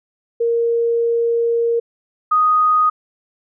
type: tone pair in turn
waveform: sine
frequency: 466.2 / 1244.6 Hz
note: A#4 / D#6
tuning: 0 / 0 cents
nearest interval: octave + perfect fourth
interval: 1700 cents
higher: second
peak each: -14 / -11 dBFS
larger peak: second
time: 0.4-1.8 / 2.31-2.9 s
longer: first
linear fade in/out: 10 ms
effects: none